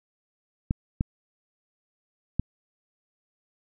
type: clicks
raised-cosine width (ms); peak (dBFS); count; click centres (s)
5; -11; 3; 0.709 / 1.009 / 2.396
effects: none